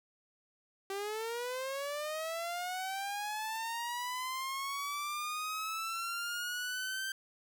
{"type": "linear sweep", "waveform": "sawtooth", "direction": "up", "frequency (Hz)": [386.7, 1568], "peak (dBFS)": -32, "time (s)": [0.9, 7.12], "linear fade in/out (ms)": 2, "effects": []}